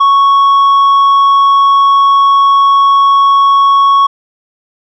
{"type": "tone with tanh clipping", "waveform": "sine", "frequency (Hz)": 1108.7, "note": "C#6", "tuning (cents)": 0, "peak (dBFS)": -5, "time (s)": [0, 4.07], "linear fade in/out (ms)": 10, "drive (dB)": 4, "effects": []}